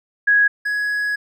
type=tone pair in turn; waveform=sine / triangle; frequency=1661.2 / 1673.7 Hz; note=G#6 / G#6; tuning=0 / +13 cents; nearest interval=unison; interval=13 cents; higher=second; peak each=-11 / -17 dBFS; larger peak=first; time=0.27-0.48 / 0.65-1.16 s; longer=second; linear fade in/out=10 ms; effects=none